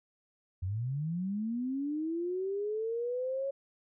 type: linear sweep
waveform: sine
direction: up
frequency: 86.2 to 554.4 Hz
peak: -31 dBFS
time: 0.62-3.51 s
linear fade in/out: 10 ms
effects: none